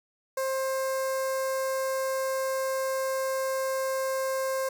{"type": "tone with notch filter", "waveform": "sawtooth", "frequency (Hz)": 530, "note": "C5", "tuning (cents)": 22, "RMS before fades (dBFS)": -29, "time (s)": [0.37, 4.69], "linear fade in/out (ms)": 5, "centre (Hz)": 3100, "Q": 0.73, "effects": []}